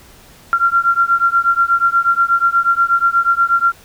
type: beating tone pair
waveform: sine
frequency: 1373 / 1381.3 Hz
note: F6 / F6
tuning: -30 / -19 cents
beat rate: 8.3 Hz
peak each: -14 dBFS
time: 0.53-3.72 s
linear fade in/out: 0 ms
effects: pink hiss -44 dBFS RMS until 3.84 s